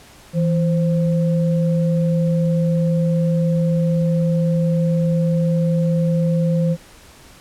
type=tone pair together; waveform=sine; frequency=164.73 / 523 Hz; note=E3 / C5; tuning=-1 / -1 cents; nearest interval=octave + minor sixth; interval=2000 cents; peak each=-15 / -23 dBFS; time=0.33-6.77 s; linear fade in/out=50 ms; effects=pink hiss -45 dBFS RMS until 7.4 s + low-pass 12000 Hz 12 dB/octave